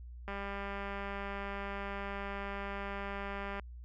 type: click train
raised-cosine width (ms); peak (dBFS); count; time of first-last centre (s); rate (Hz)
0.5; -26; 661; 0.28-3.597; 199
effects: added 60 Hz sine -45 dBFS peak until 3.84 s